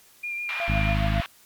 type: tone with vibrato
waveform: sine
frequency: 2400 Hz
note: D7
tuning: 37 cents sharp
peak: -28 dBFS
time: 0.23-0.95 s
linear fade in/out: 10 ms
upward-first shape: triangle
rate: 6.3 Hz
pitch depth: 24 cents each way
type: band-pass noise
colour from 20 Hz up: white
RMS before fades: -34 dBFS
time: 0.49-1.26 s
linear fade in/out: 0 ms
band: 840 to 2900 Hz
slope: 24 dB/octave
type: tone with tremolo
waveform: sine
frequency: 682 Hz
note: F5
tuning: 41 cents flat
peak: -26 dBFS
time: 0.6-1.22 s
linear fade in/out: 0 ms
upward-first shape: sine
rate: 7.3 Hz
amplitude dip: 75%
type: harmonic tone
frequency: 52 Hz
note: G#1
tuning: 3 cents sharp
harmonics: 1 / 2 / 3 / 4 / 5 / 6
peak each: -24 / -26 / -29 / -31 / -38 / -40 dBFS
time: 0.68-1.21 s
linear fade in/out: 5 ms
effects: white hiss -55 dBFS RMS until 1.45 s + MP3 96 kbps